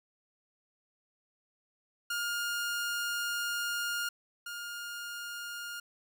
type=tone pair in turn; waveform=sawtooth; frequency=1415 / 1415 Hz; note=F6 / F6; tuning=+22 / +22 cents; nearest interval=unison; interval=0 cents; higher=neither; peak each=-28 / -35 dBFS; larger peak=first; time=2.1-4.09 / 4.46-5.8 s; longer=first; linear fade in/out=5 ms; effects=none